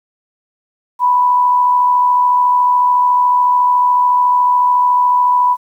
sine tone with amplitude modulation, 987.8 Hz, B5, in tune, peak -7 dBFS, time 0.99-5.57 s, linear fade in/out 50 ms, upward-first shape sine, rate 73.9 Hz, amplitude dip 35%, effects 8-bit

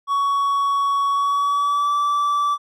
triangle tone with pitch glide, 1120 to 1160.2 Hz, C#6 to D6, +18 to -21 cents, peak -15 dBFS, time 0.07-2.58 s, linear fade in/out 50 ms, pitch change +61 cents, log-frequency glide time 1.11-1.95 s, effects none

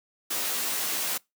white noise with comb filter, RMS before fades -29 dBFS, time 0.3-1.18 s, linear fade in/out 10 ms, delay 15 ms, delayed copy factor -0.8, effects noise-tail reverb RT60 0.2 s tail -24 dB re dry + high-pass 200 Hz 12 dB/octave

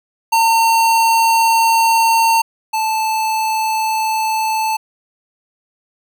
square tone pair in turn, 909 / 878 Hz, A#5 / A5, -44 / -4 cents, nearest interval minor second, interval 60 cents, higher first, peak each -11 / -16 dBFS, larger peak first, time 0.32-2.42 / 2.73-4.77 s, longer first, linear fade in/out 10 ms, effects none

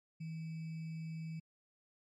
sine tone with sample-and-hold, 161.1 Hz, E3, 39 cents flat, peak -40 dBFS, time 0.2-1.4 s, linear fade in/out 10 ms, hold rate 2450 Hz, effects low-pass 6000 Hz 12 dB/octave + MP3 64 kbps

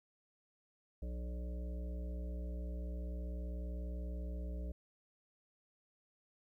harmonic tone with a mistuned harmonic, 60.4 Hz, B1, 38 cents flat, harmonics 1 / 3 / 5 / 7 / 9 / 10, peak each -39 / -50 / -55 / -57 / -57 / -57 dBFS, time 1.02-4.72 s, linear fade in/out 5 ms, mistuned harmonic 7, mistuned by +21 cents, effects 13-bit

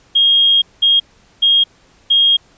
sine tone bursts at uneven times, 3251 Hz, G#7, 38 cents flat, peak -8 dBFS, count 4, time 0.15-0.62 / 0.82-1 / 1.42-1.64 / 2.1-2.37 s, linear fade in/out 10 ms, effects pink hiss -51 dBFS RMS until 2.57 s + resampled to 16000 Hz

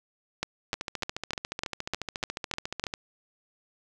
two click trains, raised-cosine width 0.2 ms, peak -15 / -11 dBFS, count 32 / 9, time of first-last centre 0.74-2.939 / 0.43-2.84 s, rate 14.1 / 3.32 Hz, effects none

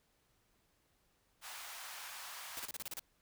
pink high-pass noise, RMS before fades -48 dBFS, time 1.41-2.69 s, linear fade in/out 50 ms, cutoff 810 Hz, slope 24 dB/octave
white noise bursts, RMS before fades -43 dBFS, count 8, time 2.57-2.994 s, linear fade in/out 0 ms, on 25 ms, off 32 ms
effects pink hiss -75 dBFS RMS until 3.21 s

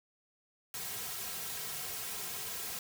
white noise with comb filter, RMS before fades -40 dBFS, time 0.74-2.79 s, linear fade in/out 2 ms, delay 3.4 ms, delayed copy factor -0.75, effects none

